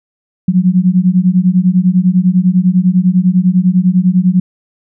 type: beating tone pair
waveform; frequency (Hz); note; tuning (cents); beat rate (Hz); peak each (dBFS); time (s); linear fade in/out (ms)
sine; 177.5 / 187.5; F3 / F#3; +28 / +23; 10; -10; 0.48-4.4; 5
effects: none